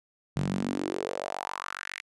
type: tone with high-pass filter sweep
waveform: sawtooth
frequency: 47.23 Hz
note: F#1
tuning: 36 cents sharp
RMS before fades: -33 dBFS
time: 0.36-2.02 s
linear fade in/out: 0 ms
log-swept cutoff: 140 to 2200 Hz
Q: 4
effects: resampled to 22050 Hz